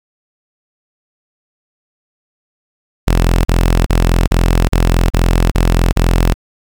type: tone bursts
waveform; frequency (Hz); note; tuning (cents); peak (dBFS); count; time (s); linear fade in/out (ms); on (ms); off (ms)
sawtooth; 42.92; F1; -29; -5; 8; 3.07-6.341; 10; 380; 33
effects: 7-bit